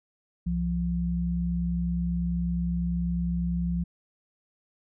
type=tone pair together; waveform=sine; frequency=64.87 / 173.3 Hz; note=C2 / F3; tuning=-14 / -13 cents; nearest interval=octave + perfect fourth; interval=1701 cents; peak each=-30 / -26 dBFS; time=0.46-3.84 s; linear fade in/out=10 ms; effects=none